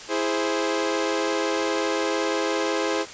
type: chord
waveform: sawtooth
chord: E augmented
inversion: none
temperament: equal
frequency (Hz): 329.6 / 415.3 / 523.3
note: E4 / G#4 / B#4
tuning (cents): 0 / 0 / 0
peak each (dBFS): -23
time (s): 0.08-3.06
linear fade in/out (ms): 50
effects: white hiss -39 dBFS RMS until 3.13 s + resampled to 16000 Hz